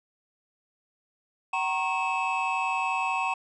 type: tone cluster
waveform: triangle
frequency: 759 / 934 / 1085 / 2606 Hz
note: F#5 / A#5 / C#6 / E7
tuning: +44 / +3 / -37 / -20 cents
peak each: -29 dBFS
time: 1.53-3.34 s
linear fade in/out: 5 ms
effects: resampled to 24000 Hz